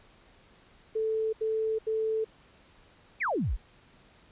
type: tone bursts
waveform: sine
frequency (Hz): 440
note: A4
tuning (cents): 0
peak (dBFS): -26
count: 3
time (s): 0.95-2.246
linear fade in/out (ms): 10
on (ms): 380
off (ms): 78
type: exponential sweep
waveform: sine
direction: down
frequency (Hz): 2626 to 34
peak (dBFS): -26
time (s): 3.2-3.57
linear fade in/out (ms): 20
effects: pink hiss -59 dBFS RMS until 4.31 s + resampled to 8000 Hz